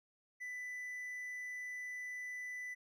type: tone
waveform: triangle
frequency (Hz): 1991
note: B6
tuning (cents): +14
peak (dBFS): -40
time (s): 0.4-2.75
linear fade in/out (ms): 20
effects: none